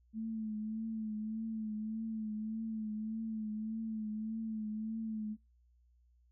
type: tone with vibrato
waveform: sine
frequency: 218.6 Hz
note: A3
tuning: 11 cents flat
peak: -36 dBFS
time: 0.13-5.37 s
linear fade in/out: 50 ms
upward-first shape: triangle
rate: 1.7 Hz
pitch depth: 50 cents each way
effects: noise-tail reverb RT60 0.2 s tail -26 dB re dry + added 60 Hz sine -65 dBFS peak until 6.31 s